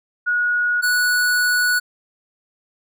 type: tone pair in turn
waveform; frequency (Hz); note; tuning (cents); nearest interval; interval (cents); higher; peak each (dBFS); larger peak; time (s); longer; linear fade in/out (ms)
sine / square; 1453 / 1471.6; F#6 / F#6; -32 / -10; unison; 22; second; -16; neither; 0.26-0.82 / 0.82-1.8; second; 20
effects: none